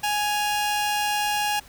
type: tone pair together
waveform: sawtooth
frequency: 833 / 2802 Hz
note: G#5 / F7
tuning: +5 / +5 cents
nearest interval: octave + major sixth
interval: 2100 cents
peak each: -19 / -27 dBFS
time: 0.03-1.6 s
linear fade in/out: 10 ms
effects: pink hiss -49 dBFS RMS until 1.68 s